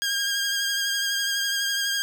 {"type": "tone with vibrato", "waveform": "15% pulse", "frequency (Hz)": 1616, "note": "G#6", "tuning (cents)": -48, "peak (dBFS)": -17, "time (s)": [0.02, 2.02], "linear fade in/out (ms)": 0, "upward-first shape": "sine", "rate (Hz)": 12, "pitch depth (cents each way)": 22, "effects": []}